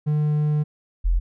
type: tone pair in turn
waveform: triangle / sine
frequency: 150.3 / 42.78 Hz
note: D3 / F1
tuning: +40 / -35 cents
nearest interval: octave + minor seventh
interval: 2175 cents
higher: first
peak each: -16 dBFS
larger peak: neither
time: 0.06-0.64 / 1.04-1.2 s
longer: first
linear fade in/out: 20 ms
effects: none